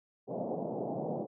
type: band-pass noise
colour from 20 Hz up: white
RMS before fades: -36 dBFS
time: 0.27-1.27 s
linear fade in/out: 50 ms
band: 130 to 740 Hz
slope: 48 dB/octave
effects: none